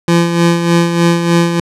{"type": "tone with tremolo", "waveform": "25% pulse", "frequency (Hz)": 170.4, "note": "F3", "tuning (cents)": -42, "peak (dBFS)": -3, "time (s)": [0.08, 1.6], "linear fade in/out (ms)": 2, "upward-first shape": "sine", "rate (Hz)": 3.3, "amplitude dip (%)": 55, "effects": ["low-pass 9000 Hz 12 dB/octave"]}